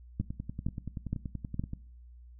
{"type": "two click trains", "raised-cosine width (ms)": 5, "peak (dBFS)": [-18, -24], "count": [4, 17], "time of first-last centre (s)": [[0.2, 1.595], [0.21, 1.734]], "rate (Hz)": [2.15, 10.5], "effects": ["noise-tail reverb RT60 0.6 s tail -21 dB re dry", "added 60 Hz sine -49 dBFS peak until 2.39 s"]}